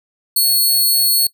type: tone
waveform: 10% pulse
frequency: 4372 Hz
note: C#8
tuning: 25 cents flat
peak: -5 dBFS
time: 0.36-1.27 s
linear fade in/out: 5 ms
effects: noise-tail reverb RT60 0.1 s tail -19 dB re dry